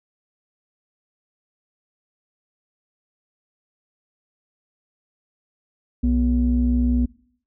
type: tone pair together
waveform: sine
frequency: 62.7 / 243.9 Hz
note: B1 / B3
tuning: +27 / -21 cents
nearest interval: 2 octaves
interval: 2352 cents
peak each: -18 / -18 dBFS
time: 6.03-7.06 s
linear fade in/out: 10 ms
effects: noise-tail reverb RT60 0.6 s tail -23 dB re dry + tanh soft clip ceiling -10 dBFS